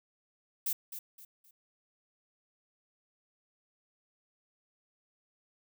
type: noise with echo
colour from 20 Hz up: violet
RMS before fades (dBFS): -32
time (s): 0.66-0.73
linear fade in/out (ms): 5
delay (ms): 260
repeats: 3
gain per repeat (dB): -10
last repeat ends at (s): 1.51
effects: none